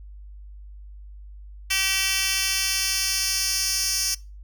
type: tone with high-pass filter sweep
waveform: 10% pulse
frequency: 384.7 Hz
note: G4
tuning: 33 cents flat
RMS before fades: -24 dBFS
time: 1.7-4.15 s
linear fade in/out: 10 ms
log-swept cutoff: 3100 to 5300 Hz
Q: 1.8
effects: noise-tail reverb RT60 0.3 s tail -23 dB re dry + added 50 Hz sine -39 dBFS peak until 4.43 s